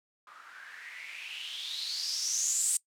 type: noise with low-pass filter sweep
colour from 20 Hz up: violet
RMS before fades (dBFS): -35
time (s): 0.27-2.77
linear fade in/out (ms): 2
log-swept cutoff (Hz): 1200 to 8500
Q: 6.9
effects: noise-tail reverb RT60 0.1 s tail -21 dB re dry